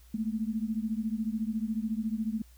sine beating tone pair, 214.9 / 228.9 Hz, A3 / A#3, -41 / -31 cents, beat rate 14 Hz, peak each -31 / -33 dBFS, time 0.14-2.42 s, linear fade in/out 5 ms, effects added 60 Hz sine -53 dBFS peak until 2.57 s + white hiss -63 dBFS RMS until 2.57 s

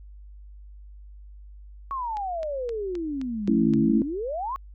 sine exponential two-way sweep, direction down then up, 1123 to 139.1 to 1123 Hz, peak -27 dBFS, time 1.91-4.56 s, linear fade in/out 0 ms, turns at 3.79 s
click train, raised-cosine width 0.2 ms, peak -25 dBFS, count 7, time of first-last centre 2.17-3.737 s, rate 3.83 Hz
sine chord, A major, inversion none, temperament equal, 220 / 277.2 / 329.6 Hz, A3 / C#4 / E4, 0 / 0 / 0 cents, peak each -21 / -24 / -24 dBFS, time 3.48-4.02 s, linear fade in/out 2 ms
effects added 50 Hz sine -42 dBFS peak until 4.74 s

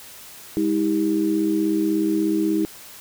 sine tone cluster, 204.1 / 319.4 / 395.9 Hz, G#3 / D#4 / G4, -30 / +45 / +17 cents, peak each -26 / -19 / -27 dBFS, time 0.57-2.65 s, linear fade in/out 0 ms, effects white hiss -42 dBFS RMS until 3 s

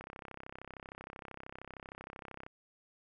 click train, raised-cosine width 0.5 ms, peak -30 dBFS, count 82, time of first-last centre 0.01-2.465 s, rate 33 Hz, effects none

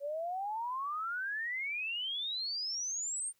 sine exponential sweep, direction up, 554.4 to 8960 Hz, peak -34 dBFS, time 0-3.33 s, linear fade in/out 50 ms, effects white hiss -75 dBFS RMS until 3.39 s

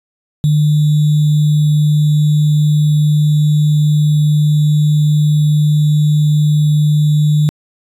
sine tone with sample-and-hold, 150.4 Hz, D3, 42 cents sharp, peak -8 dBFS, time 0.44-7.49 s, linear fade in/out 0 ms, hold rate 3675 Hz, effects resampled to 32000 Hz

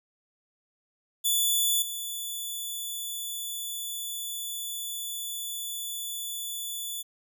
10% pulse tone with level steps, 3465 Hz, A7, 27 cents flat, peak -15 / -25 dBFS, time 1.24-7.03 s, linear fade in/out 20 ms, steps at 1.82 s, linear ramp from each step 2 ms, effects none

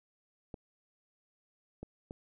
clicks, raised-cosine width 2 ms, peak -29 dBFS, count 3, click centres 0.542 / 1.83 / 2.109 s, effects none

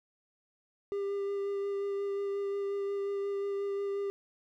triangle tone with vibrato, 399.3 Hz, G4, 32 cents sharp, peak -29 dBFS, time 0.92-4.1 s, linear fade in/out 0 ms, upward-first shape sine, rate 5.6 Hz, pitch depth 12 cents each way, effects none

